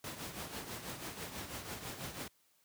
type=noise with tremolo; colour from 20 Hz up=pink; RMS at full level=-41 dBFS; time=0.04-2.28 s; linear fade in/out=2 ms; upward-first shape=triangle; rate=6.1 Hz; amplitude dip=65%; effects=white hiss -72 dBFS RMS until 2.64 s + high-pass 80 Hz 12 dB/octave